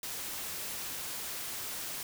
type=noise; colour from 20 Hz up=white; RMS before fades=-39 dBFS; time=0.03-2.03 s; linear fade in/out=2 ms; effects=none